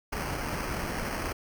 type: noise with sample-and-hold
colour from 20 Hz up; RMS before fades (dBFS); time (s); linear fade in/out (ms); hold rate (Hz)
pink; -33; 0.12-1.33; 10; 3675
effects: none